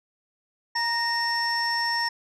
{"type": "tone cluster", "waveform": "sine", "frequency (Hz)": [940, 1854, 5420], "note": ["A#5", "A#6", "E8"], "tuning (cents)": [14, -10, 47], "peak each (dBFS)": -26, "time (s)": [0.75, 2.09], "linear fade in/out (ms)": 10, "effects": ["tanh soft clip ceiling -18 dBFS"]}